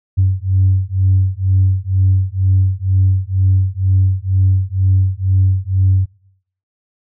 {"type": "beating tone pair", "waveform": "sine", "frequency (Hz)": [93.8, 95.9], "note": ["F#2", "G2"], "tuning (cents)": [24, -37], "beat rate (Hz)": 2.1, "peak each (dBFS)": -13, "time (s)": [0.17, 6.06], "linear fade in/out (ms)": 20, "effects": ["noise-tail reverb RT60 0.7 s tail -24 dB re dry", "tanh soft clip ceiling -4 dBFS"]}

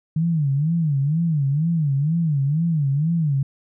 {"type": "tone with vibrato", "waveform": "sine", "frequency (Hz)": 152.2, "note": "D#3", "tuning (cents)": -38, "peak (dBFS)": -17, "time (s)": [0.16, 3.43], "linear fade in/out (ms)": 5, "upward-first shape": "sine", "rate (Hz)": 2.1, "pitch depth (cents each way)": 190, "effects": []}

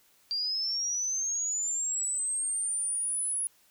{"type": "linear sweep", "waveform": "sine", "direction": "up", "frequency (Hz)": [4699, 10430], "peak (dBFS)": -28, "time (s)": [0.31, 3.47], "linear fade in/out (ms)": 0, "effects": ["white hiss -64 dBFS RMS until 3.7 s"]}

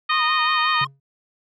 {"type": "harmonic tone", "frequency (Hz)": 618, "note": "D#5", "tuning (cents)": -12, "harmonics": [2, 3, 4, 5, 6, 7], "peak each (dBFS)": [-20, -24, -26, -28, -30, -31], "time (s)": [0.09, 0.85], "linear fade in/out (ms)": 10}
{"type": "tone with vibrato", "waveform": "triangle", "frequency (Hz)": 1011, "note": "B5", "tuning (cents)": 40, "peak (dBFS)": -26, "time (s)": [0.11, 0.87], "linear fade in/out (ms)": 5, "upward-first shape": "sine", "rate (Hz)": 5.5, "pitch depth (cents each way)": 140}
{"type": "tone with exponential decay", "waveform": "triangle", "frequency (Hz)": 137.5, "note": "C#3", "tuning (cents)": -14, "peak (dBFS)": -24, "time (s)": [0.81, 1], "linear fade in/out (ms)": 5, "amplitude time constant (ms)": 41}
{"effects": []}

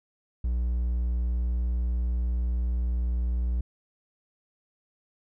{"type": "tone", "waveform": "triangle", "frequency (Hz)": 60.1, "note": "B1", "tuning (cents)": -46, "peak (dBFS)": -22, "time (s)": [0.44, 3.61], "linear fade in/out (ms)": 5, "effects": []}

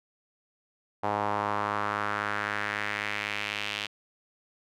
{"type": "tone with band-pass filter sweep", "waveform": "sawtooth", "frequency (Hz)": 103.83, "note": "G#2", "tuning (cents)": 0, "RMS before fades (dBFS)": -31, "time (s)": [1.03, 3.87], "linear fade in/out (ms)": 10, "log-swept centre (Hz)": [840, 3000], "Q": 2.4, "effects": []}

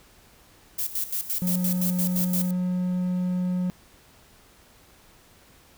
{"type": "noise with tremolo", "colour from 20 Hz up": "violet", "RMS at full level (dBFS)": -27, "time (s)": [0.78, 2.51], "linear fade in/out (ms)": 10, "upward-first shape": "square", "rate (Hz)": 5.8, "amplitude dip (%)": 75}
{"type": "tone", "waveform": "triangle", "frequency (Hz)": 181, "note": "F#3", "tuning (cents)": -38, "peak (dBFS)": -21, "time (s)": [1.42, 3.7], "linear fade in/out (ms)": 0}
{"effects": ["pink hiss -55 dBFS RMS until 5.77 s"]}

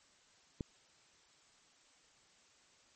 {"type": "click", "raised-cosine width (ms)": 3, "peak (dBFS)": -25, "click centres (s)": 0.608, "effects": ["white hiss -67 dBFS RMS until 2.95 s", "MP3 32 kbps"]}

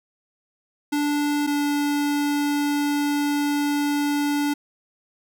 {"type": "tone pair in turn", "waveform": "square", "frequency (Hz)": [292.2, 290], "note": ["D4", "D4"], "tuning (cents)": [-9, -22], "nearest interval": "unison", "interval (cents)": 13, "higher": "first", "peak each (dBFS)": -21, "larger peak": "neither", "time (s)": [[0.92, 1.47], [1.47, 4.54]], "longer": "second", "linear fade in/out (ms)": 10, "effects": []}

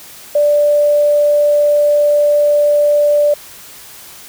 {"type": "tone", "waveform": "sine", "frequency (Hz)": 587.3, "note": "D5", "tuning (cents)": 0, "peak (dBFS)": -8, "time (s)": [0.35, 3.34], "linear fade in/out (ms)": 5, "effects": ["white hiss -36 dBFS RMS until 4.28 s"]}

